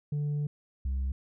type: tone pair in turn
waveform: sine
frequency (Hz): 146.83 / 66.24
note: D3 / C2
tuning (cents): 0 / +22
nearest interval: octave + major second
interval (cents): 1378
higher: first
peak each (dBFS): -25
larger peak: neither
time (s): 0.12-0.47 / 0.85-1.12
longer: first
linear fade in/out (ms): 5
effects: tanh soft clip ceiling -27 dBFS